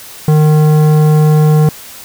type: tone with tanh clipping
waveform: sine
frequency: 153.1 Hz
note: D#3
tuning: 28 cents flat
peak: -7 dBFS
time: 0.28-1.69 s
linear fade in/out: 2 ms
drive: 14 dB
effects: white hiss -32 dBFS RMS until 2.04 s